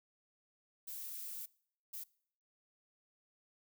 violet noise bursts at uneven times, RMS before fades -45 dBFS, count 2, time 0.87-1.46 / 1.93-2.04 s, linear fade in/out 10 ms, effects noise-tail reverb RT60 0.6 s tail -23 dB re dry

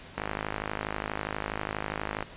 click train, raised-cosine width 0.5 ms, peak -15 dBFS, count 108, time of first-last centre 0.18-2.226 s, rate 52.3 Hz, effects pink hiss -47 dBFS RMS until 2.36 s + resampled to 8000 Hz

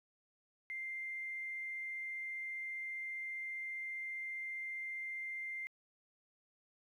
triangle tone, 2095 Hz, C7, 2 cents sharp, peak -36 dBFS, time 0.7-5.67 s, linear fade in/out 0 ms, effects tanh soft clip ceiling -38 dBFS

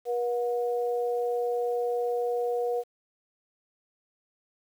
sine tone pair together, 481.3 / 724 Hz, B4 / F#5, -45 / -38 cents, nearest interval perfect fifth, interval 707 cents, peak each -26 / -33 dBFS, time 0.05-2.84 s, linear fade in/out 50 ms, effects 9-bit

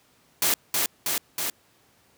white noise with echo, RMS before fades -22 dBFS, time 0.42-0.54 s, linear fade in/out 2 ms, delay 320 ms, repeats 3, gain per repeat -2 dB, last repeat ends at 1.5 s, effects pink hiss -61 dBFS RMS until 2.17 s + high-pass 100 Hz 12 dB/octave

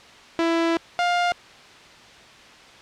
sawtooth tone pair in turn, 332.5 / 704.5 Hz, E4 / F5, +15 / +15 cents, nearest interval octave + minor second, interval 1300 cents, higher second, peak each -15 dBFS, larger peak neither, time 0.39-0.77 / 0.99-1.32 s, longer first, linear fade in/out 0 ms, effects white hiss -46 dBFS RMS until 2.81 s + low-pass 4000 Hz 12 dB/octave

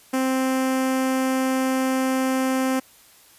sawtooth tone with notch filter, 261.7 Hz, C4, in tune, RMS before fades -22 dBFS, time 0.13-2.8 s, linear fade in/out 10 ms, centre 3900 Hz, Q 1.6, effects white hiss -52 dBFS RMS until 3.38 s + resampled to 32000 Hz

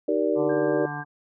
sine chord, Eb major seventh, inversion none, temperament just, 311.1 / 388.9 / 466.7 / 583.4 Hz, Eb4 / G4 / Bb4 / D5, 0 / -14 / +2 / -12 cents, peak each -26 dBFS, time 0.08-0.86 s, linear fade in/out 5 ms
harmonic tone, 146.83 Hz, D3, in tune, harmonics 1 / 2 / 3 / 5 / 6 / 7 / 8, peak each -35 / -39 / -47 / -37 / -38 / -41 / -41 dBFS, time 0.35-1.05 s, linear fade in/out 50 ms
sine tone, 1596 Hz, G6, 31 cents sharp, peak -35 dBFS, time 0.49-1.04 s, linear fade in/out 10 ms
effects none

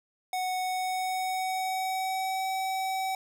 square tone with pitch glide, 740 to 761.7 Hz, F#5 to G5, 0 to -50 cents, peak -29 dBFS, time 0.33-3.15 s, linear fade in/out 2 ms, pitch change +50 cents, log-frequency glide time 0.59-2.47 s, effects none

